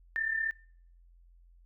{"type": "tone pair together", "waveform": "sine", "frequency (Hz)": [1760, 1795.9], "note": ["A6", "A6"], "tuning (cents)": [0, 35], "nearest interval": "unison", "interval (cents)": 35, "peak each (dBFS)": [-35, -30], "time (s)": [0.16, 0.51], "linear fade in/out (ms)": 0, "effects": ["noise-tail reverb RT60 0.6 s tail -25 dB re dry", "added 43 Hz sine -56 dBFS peak until 1.65 s"]}